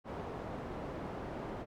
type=low-pass noise; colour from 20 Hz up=white; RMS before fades=-42 dBFS; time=0.04-1.66 s; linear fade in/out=50 ms; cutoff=650 Hz; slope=12 dB/octave; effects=none